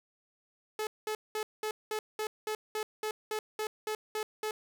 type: tone bursts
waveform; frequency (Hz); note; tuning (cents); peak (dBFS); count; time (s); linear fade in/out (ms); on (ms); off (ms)
sawtooth; 430; A4; -40; -28; 14; 0.79-4.51; 2; 80; 200
effects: none